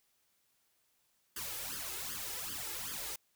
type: noise with flanger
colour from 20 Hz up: white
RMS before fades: -41 dBFS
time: 1.36-3.16 s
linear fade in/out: 5 ms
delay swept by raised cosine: 0.61 to 2.41 ms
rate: 2.6 Hz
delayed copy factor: +0.95
effects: white hiss -75 dBFS RMS until 3.35 s